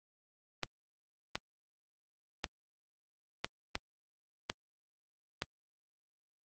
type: clicks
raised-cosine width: 0.2 ms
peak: -15 dBFS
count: 7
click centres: 0.633 / 1.355 / 2.442 / 3.445 / 3.754 / 4.499 / 5.421 s
effects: high-pass 60 Hz 12 dB/octave + Opus 32 kbps